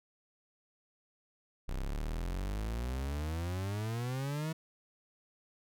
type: exponential sweep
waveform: 40% pulse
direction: up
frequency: 30.87 to 162.4 Hz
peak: -33 dBFS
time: 1.68-4.53 s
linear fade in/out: 10 ms
effects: none